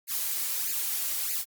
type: noise with flanger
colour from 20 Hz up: blue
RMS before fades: -30 dBFS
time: 0.07-1.45 s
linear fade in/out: 50 ms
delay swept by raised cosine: 0.43 to 4.53 ms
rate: 1.6 Hz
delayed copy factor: +0.95
effects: Opus 48 kbps